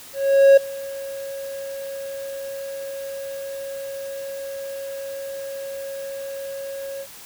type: tone with ADSR envelope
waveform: triangle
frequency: 549 Hz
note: C#5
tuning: 17 cents flat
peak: -5 dBFS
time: 0.13-7.07 s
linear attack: 440 ms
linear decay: 8 ms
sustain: -22 dB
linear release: 62 ms
effects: white hiss -42 dBFS RMS until 7.25 s

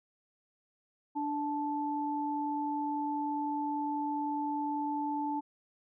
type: tone pair together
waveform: sine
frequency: 293.7 / 875 Hz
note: D4 / A5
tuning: 0 / -10 cents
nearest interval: octave + perfect fifth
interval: 1890 cents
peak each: -34 / -33 dBFS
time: 1.15-5.41 s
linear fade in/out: 20 ms
effects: none

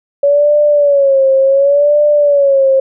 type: tone with vibrato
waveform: sine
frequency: 563 Hz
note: C#5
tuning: 27 cents sharp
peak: -6 dBFS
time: 0.23-2.8 s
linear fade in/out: 5 ms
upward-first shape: sine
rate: 0.69 Hz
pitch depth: 89 cents each way
effects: none

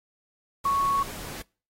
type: tone in noise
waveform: sine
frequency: 1108.7 Hz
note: C#6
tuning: in tune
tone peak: -21 dBFS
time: 0.65-1.03 s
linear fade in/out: 5 ms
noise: pink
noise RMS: -39 dBFS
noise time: 0.64-1.42 s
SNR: +15 dB
effects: noise-tail reverb RT60 0.4 s tail -26 dB re dry + AAC 48 kbps

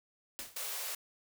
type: noise with exponential decay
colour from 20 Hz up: white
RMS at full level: -39 dBFS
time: 0.39-0.67 s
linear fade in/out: 0 ms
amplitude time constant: 59 ms
type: high-pass noise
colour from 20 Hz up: white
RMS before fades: -39 dBFS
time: 0.56-0.95 s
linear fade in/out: 5 ms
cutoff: 420 Hz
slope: 48 dB/octave
effects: none

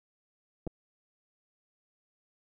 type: clicks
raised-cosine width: 2 ms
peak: -24 dBFS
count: 2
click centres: 0.668 / 0.674 s
effects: none

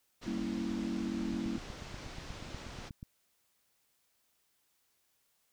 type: low-pass noise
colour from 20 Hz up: pink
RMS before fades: -47 dBFS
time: 0.21-2.9 s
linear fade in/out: 20 ms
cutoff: 6400 Hz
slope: 24 dB/octave
type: chord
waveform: sine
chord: G diminished seventh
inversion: none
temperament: equal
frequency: 196 / 233.1 / 277.2 / 329.6 Hz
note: G3 / Bb3 / Db4 / Fb4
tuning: 0 / 0 / 0 / 0 cents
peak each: -39 / -37 / -41 / -39 dBFS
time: 0.26-1.58 s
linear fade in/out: 10 ms
type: click train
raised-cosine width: 5 ms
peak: -32 dBFS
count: 15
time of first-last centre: 1.34-3.029 s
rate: 8.29 Hz
effects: white hiss -75 dBFS RMS until 5.52 s

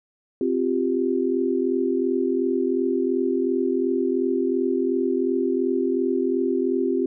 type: chord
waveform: sine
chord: C suspended fourth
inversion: none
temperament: equal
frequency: 261.6 / 349.2 / 392 Hz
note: C4 / F4 / G4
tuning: 0 / 0 / 0 cents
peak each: -24 dBFS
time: 0.41-7.06 s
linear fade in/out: 2 ms
effects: none

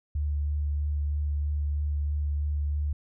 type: tone with vibrato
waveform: sine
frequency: 73.42 Hz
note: D2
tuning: in tune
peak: -25 dBFS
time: 0.15-2.93 s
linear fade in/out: 5 ms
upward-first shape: sine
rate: 3.1 Hz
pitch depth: 13 cents each way
effects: none

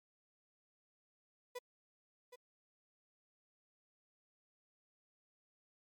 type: tone with echo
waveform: 35% pulse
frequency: 493.9 Hz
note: B4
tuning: in tune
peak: -40 dBFS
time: 1.55-1.59 s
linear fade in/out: 10 ms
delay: 770 ms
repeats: 1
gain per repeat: -11 dB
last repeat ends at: 2.36 s
effects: MP3 96 kbps

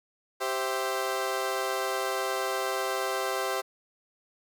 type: chord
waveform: 20% pulse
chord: C major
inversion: second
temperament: equal with one note detuned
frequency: 390.4 / 523.3 / 659.3 Hz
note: G4 / C5 / E5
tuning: -7 / 0 / 0 cents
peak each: -27 / -27 / -29 dBFS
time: 0.4-3.62 s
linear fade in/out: 20 ms
effects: none

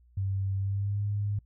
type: tone with pitch glide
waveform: sine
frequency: 97.1 to 102.52 Hz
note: G2 to G#2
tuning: -16 to -22 cents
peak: -27 dBFS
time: 0.17-1.39 s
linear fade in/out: 5 ms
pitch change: +94 cents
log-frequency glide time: 0.57-1.02 s
effects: noise-tail reverb RT60 0.1 s tail -26 dB re dry + added 60 Hz sine -57 dBFS peak until 1.45 s

